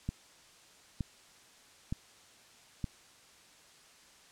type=click train; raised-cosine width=5 ms; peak=-21 dBFS; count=4; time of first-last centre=0.09-2.842 s; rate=1.09 Hz; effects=white hiss -59 dBFS RMS until 4.31 s + low-pass 8000 Hz 12 dB/octave